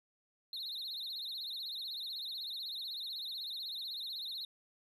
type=tone with vibrato; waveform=triangle; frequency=3951 Hz; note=B7; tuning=in tune; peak=-38 dBFS; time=0.53-4.45 s; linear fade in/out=2 ms; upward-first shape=triangle; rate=16 Hz; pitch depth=190 cents each way; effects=none